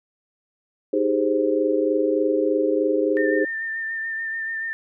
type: chord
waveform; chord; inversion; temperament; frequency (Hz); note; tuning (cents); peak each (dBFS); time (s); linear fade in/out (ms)
sine; Ab major seventh; second; equal; 311.1 / 392 / 415.3 / 523.3; Eb4 / G4 / Ab4 / C5; 0 / 0 / 0 / 0; -23 / -25 / -23 / -23; 0.93-3.45; 5
type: tone with vibrato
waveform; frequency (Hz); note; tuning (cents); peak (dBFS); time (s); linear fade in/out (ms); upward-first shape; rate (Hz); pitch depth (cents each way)
sine; 1800; A6; +39; -25; 3.17-4.73; 0; sine; 6.9; 24
effects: none